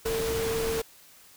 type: tone in noise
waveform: sine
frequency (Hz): 451.6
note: A4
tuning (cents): +45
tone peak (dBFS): -27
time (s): 0.05-0.82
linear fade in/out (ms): 10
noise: pink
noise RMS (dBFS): -33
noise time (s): 0.05-0.82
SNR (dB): +3
effects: white hiss -54 dBFS RMS until 1.36 s